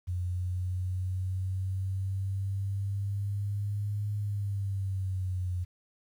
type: exponential two-way sweep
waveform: sine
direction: up then down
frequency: 89.3 to 103.83 to 89.3 Hz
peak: -29 dBFS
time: 0.07-5.65 s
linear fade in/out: 20 ms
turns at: 4.14 s
effects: 10-bit